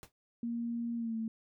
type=noise with exponential decay; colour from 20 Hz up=pink; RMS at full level=-46 dBFS; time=0.03-0.12 s; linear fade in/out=0 ms; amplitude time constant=18 ms
type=tone with pitch glide; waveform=sine; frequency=234.5 to 223.8 Hz; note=A#3 to A3; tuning=+11 to +30 cents; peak=-33 dBFS; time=0.43-1.28 s; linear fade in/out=2 ms; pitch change=-81 cents; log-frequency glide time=0.96-1.16 s
effects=none